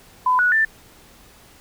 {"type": "tone with pitch steps", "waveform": "sine", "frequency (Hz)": [1007, 1467, 1775], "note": ["B5", "F#6", "A6"], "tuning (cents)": [33, -15, 15], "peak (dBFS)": -14, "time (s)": [0.26, 0.65], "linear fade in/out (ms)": 5, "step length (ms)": 130, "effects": ["pink hiss -49 dBFS RMS until 1.6 s"]}